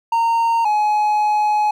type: tone pair in turn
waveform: triangle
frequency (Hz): 921 / 843.5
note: A#5 / G#5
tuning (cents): -21 / +27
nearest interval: major second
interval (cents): 152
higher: first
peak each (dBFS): -12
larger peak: neither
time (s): 0.12-0.65 / 0.65-1.71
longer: second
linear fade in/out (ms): 5
effects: none